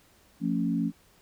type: chord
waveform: sine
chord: F augmented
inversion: none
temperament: equal with one note detuned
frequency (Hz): 174.61 / 225.1 / 277.2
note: F3 / A3 / C#4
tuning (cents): 0 / +40 / 0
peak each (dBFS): -29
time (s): 0.4-0.92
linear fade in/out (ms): 50
effects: pink hiss -61 dBFS RMS until 1.21 s